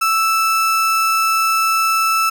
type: tone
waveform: 35% pulse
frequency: 1318.5 Hz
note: E6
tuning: in tune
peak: -12 dBFS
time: 0.01-2.3 s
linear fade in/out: 10 ms
effects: none